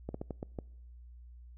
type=slowing click train; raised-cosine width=2 ms; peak=-24 dBFS; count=6; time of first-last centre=0.09-0.588 s; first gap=54 ms; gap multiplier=1.31; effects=noise-tail reverb RT60 1.0 s tail -26 dB re dry + added 60 Hz sine -49 dBFS peak until 1.57 s